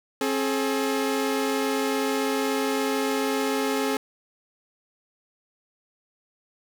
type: tone pair together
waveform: sawtooth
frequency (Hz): 268.4 / 426.1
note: C4 / G#4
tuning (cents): +44 / +44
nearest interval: minor sixth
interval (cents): 800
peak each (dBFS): -22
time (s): 0.21-3.97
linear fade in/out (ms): 2
effects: none